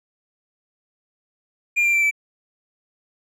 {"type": "tone with pitch steps", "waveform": "triangle", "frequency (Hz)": [2402, 2373, 2344, 2316], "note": ["D7", "D7", "D7", "D7"], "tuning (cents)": [38, 17, -4, -25], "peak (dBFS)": -14, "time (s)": [1.76, 2.112], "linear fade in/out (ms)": 20, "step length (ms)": 88, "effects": []}